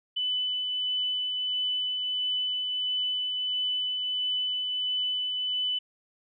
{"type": "tone with tremolo", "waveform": "sine", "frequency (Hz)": 2998, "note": "F#7", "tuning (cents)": 22, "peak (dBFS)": -25, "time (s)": [0.16, 5.79], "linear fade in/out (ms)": 10, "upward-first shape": "triangle", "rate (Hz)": 1.5, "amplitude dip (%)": 30, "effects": []}